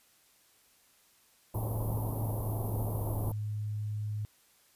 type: band-stop noise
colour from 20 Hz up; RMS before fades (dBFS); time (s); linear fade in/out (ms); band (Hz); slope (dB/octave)
pink; -37; 1.54-3.32; 5; 990 to 11000; 48
type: tone with pitch glide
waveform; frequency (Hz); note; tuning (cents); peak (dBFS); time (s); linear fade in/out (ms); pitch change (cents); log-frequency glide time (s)
sine; 110 to 105.64; A2 to G#2; 0 to +30; -32; 1.55-4.25; 0; -70; 1.77-3.27
effects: white hiss -65 dBFS RMS until 4.75 s + resampled to 32000 Hz